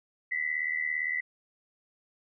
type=tone pair together; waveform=sine; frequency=1953.4 / 2031 Hz; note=B6 / B6; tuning=-20 / +48 cents; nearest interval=minor second; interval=68 cents; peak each=-31 / -31 dBFS; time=0.31-1.21 s; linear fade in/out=10 ms; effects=none